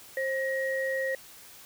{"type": "tone pair together", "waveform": "sine", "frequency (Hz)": [531, 1892.3], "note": ["C5", "A#6"], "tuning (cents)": [25, 25], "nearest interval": "octave + minor seventh", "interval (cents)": 2200, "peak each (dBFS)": [-29, -31], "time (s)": [0.17, 1.15], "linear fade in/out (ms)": 2, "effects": ["white hiss -50 dBFS RMS until 1.65 s"]}